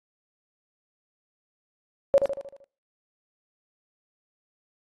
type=tone with echo; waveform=sine; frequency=554.4 Hz; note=C#5; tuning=in tune; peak=-13 dBFS; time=2.14-2.18 s; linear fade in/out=0 ms; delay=77 ms; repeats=6; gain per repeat=-6 dB; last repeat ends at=2.642 s; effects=noise-tail reverb RT60 0.5 s tail -25 dB re dry + AAC 32 kbps